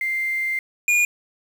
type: tone pair in turn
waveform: sine / square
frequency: 2093 / 2434 Hz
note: C7 / D#7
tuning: 0 / -39 cents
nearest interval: minor third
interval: 261 cents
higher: second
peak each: -21 / -16 dBFS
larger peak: second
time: 0.01-0.59 / 0.88-1.05 s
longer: first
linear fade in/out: 2 ms
effects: low-pass 11000 Hz 12 dB/octave + 7-bit